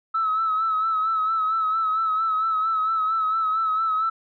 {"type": "tone with vibrato", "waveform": "sine", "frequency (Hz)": 1300, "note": "E6", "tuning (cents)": -24, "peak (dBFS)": -19, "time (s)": [0.14, 4.1], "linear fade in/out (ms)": 10, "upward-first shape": "sine", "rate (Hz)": 4.4, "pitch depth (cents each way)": 43, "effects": ["tanh soft clip ceiling -15 dBFS"]}